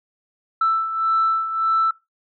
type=beating tone pair; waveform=sine; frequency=1324 / 1325.7 Hz; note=E6 / E6; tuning=+7 / +9 cents; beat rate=1.7 Hz; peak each=-17 / -23 dBFS; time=0.61-1.91 s; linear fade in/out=5 ms; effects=noise-tail reverb RT60 0.2 s tail -20 dB re dry + tanh soft clip ceiling -11 dBFS